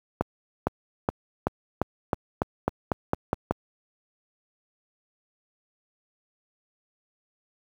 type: accelerating click train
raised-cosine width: 1 ms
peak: -8 dBFS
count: 12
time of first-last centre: 0.21-3.51 s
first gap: 460 ms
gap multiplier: 0.91
effects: high-pass 60 Hz 12 dB/octave + 8-bit